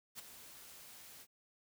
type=noise with ADSR envelope; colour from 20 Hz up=white; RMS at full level=-45 dBFS; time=0.15-1.27 s; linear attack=41 ms; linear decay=11 ms; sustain=-10 dB; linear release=53 ms; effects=none